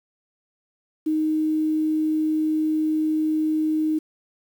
sine tone with quantisation, 311.1 Hz, D#4, in tune, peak -19 dBFS, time 1.06-3.99 s, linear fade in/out 10 ms, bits 8, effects none

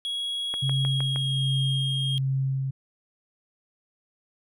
triangle tone with pitch glide, 3322 to 3241 Hz, G#7 to G#7, 0 to -43 cents, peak -26 dBFS, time 0.05-2.18 s, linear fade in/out 0 ms, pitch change -43 cents, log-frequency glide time 0.54-1.65 s
click train, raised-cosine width 0.5 ms, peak -20 dBFS, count 5, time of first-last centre 0.54-1.16 s, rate 6.45 Hz
sine tone with tremolo, 134.1 Hz, C3, 43 cents sharp, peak -22 dBFS, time 0.62-2.71 s, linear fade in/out 10 ms, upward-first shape sine, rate 1.3 Hz, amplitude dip 35%
effects none

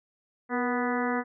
harmonic tone with a mistuned harmonic, 246.9 Hz, B3, in tune, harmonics 1 / 2 / 3 / 4 / 5 / 6 / 7 / 8, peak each -29 / -32 / -34 / -35 / -36 / -37 / -37 / -38 dBFS, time 0.49-1.24 s, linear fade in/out 50 ms, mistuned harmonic 2, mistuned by -45 cents, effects none

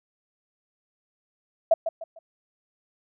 sine tone with echo, 658 Hz, E5, 3 cents flat, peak -13 dBFS, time 1.71-1.74 s, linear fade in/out 5 ms, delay 150 ms, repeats 3, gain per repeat -10 dB, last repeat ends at 2.19 s, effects none

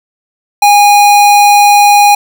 square tone, 820 Hz, G#5, 22 cents flat, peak -3 dBFS, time 0.62-2.15 s, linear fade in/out 5 ms, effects 7-bit

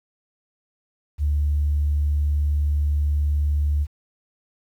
sine tone, 73.42 Hz, D2, in tune, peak -17 dBFS, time 1.18-3.87 s, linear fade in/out 50 ms, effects tanh soft clip ceiling -13 dBFS + 9-bit

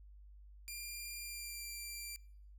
10% pulse tone with pitch glide, 2394 to 2362 Hz, D7 to D7, +33 to +9 cents, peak -35 dBFS, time 0.68-2.16 s, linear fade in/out 0 ms, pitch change -24 cents, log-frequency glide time 1.2-1.68 s, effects noise-tail reverb RT60 0.7 s tail -25 dB re dry + added 50 Hz sine -54 dBFS peak until 2.58 s

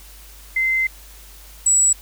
sine tone pair in turn, 2071 / 7834 Hz, C7 / B8, -18 / -15 cents, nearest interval octave + major seventh, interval 2303 cents, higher second, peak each -16 / -12 dBFS, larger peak second, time 0.56-0.87 / 1.66-1.93 s, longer first, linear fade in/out 5 ms, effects added 50 Hz sine -42 dBFS peak until 2.01 s + white hiss -45 dBFS RMS until 2.01 s

